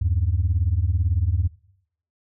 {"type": "beating tone pair", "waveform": "sine", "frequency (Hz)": [77.78, 95.78], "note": ["D#2", "G2"], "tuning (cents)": [0, -40], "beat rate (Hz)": 18, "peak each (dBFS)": -20, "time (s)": [0.01, 1.48], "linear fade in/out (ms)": 10, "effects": ["noise-tail reverb RT60 0.7 s tail -22 dB re dry", "tanh soft clip ceiling -12 dBFS"]}